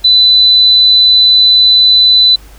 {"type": "tone", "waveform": "sine", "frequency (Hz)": 3998, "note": "B7", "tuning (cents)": 20, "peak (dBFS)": -3, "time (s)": [0.04, 2.36], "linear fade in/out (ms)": 10, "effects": ["added 50 Hz sine -34 dBFS peak until 2.58 s", "pink hiss -41 dBFS RMS until 2.58 s"]}